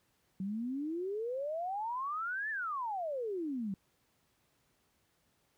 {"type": "exponential two-way sweep", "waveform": "sine", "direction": "up then down", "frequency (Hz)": [185, 1800, 185], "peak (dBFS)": -34, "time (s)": [0.4, 3.74], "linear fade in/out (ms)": 2, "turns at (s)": 2.5, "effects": ["pink hiss -74 dBFS RMS until 5.57 s", "high-pass 60 Hz 12 dB/octave"]}